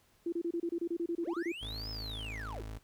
sine tone bursts, 339.7 Hz, F4, 48 cents flat, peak -31 dBFS, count 14, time 0.26-1.52 s, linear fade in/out 5 ms, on 64 ms, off 28 ms
triangle linear two-way sweep, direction up then down, 271.3 to 5260 to 271.3 Hz, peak -40 dBFS, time 1.23-2.62 s, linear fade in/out 5 ms, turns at 1.9 s
30% pulse tone, 53.6 Hz, A1, 45 cents flat, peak -38 dBFS, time 1.61-2.79 s, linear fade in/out 20 ms
effects pink hiss -68 dBFS RMS until 2.83 s

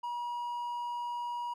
triangle tone, 960 Hz, B5, 49 cents flat, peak -32 dBFS, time 0.03-1.54 s, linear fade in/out 10 ms, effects none

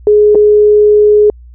sine tone with dropouts, 419.1 Hz, G#4, 16 cents sharp, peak -3 dBFS, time 0.07-1.3 s, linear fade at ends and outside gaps 1 ms, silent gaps 0.348-0.354 s, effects added 60 Hz sine -32 dBFS peak until 1.54 s

